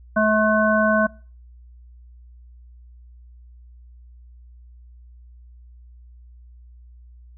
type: harmonic tone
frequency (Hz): 215.3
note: A3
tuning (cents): -37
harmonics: 1 / 3 / 5 / 7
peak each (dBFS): -20 / -19 / -24 / -21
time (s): 0.16-1.07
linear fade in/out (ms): 10
effects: noise-tail reverb RT60 0.4 s tail -24 dB re dry + added 60 Hz sine -43 dBFS peak until 7.37 s